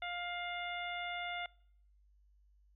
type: harmonic tone with a mistuned harmonic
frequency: 703 Hz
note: F5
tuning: 11 cents sharp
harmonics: 1 / 2 / 3 / 4 / 5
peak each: -42 / -45 / -43 / -49 / -48 dBFS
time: 0.02-1.46 s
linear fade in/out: 2 ms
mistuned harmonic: 4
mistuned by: +24 cents
effects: noise-tail reverb RT60 0.7 s tail -25 dB re dry + added 50 Hz sine -64 dBFS peak until 2.75 s

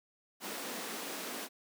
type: high-pass noise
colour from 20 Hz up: pink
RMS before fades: -41 dBFS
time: 0.4-1.49 s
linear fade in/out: 50 ms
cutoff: 200 Hz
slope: 48 dB/octave
effects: none

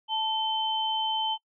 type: tone pair together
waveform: sine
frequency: 880 / 3082 Hz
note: A5 / G7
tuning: 0 / -30 cents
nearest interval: octave + minor seventh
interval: 2170 cents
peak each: -28 dBFS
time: 0.08-1.38 s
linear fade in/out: 50 ms
effects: noise-tail reverb RT60 0.1 s tail -25 dB re dry

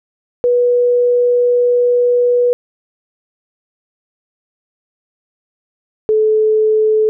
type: tone pair in turn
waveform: sine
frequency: 487.7 / 433.1 Hz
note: B4 / A4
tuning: -22 / -27 cents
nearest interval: major second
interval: 205 cents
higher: first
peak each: -9 dBFS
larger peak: neither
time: 0.44-2.53 / 6.09-7.09 s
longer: first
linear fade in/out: 0 ms
effects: none

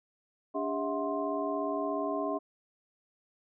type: tone cluster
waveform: sine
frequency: 288.4 / 402.2 / 646 / 723 / 1051 Hz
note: D4 / G4 / E5 / F#5 / C6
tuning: -31 / +44 / -35 / -40 / +7 cents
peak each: -35 / -36 / -34 / -40 / -37 dBFS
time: 0.54-2.39 s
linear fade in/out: 20 ms
effects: none

